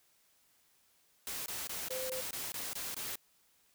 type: noise bursts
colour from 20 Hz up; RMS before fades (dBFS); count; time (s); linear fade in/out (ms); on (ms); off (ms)
white; -40; 9; 1.27-3.156; 0; 190; 22
type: tone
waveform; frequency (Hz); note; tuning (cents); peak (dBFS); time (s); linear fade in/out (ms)
sine; 516; C5; -24; -38; 1.9-2.21; 10
effects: white hiss -70 dBFS RMS until 3.74 s